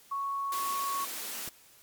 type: tone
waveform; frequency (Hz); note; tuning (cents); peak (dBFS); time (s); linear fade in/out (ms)
sine; 1108.7; C#6; 0; -30; 0.11-1.05; 10
type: high-pass noise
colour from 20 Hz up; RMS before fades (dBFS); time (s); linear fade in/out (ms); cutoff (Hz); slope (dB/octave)
white; -38; 0.52-1.49; 2; 190; 48
type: click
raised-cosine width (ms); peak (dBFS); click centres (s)
2; -33; 1.477
effects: white hiss -58 dBFS RMS until 1.82 s + MP3 96 kbps